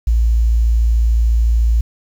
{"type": "tone", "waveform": "sine", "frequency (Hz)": 56.9, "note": "A#1", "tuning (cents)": -41, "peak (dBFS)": -10, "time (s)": [0.07, 1.81], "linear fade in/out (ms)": 5, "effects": ["7-bit"]}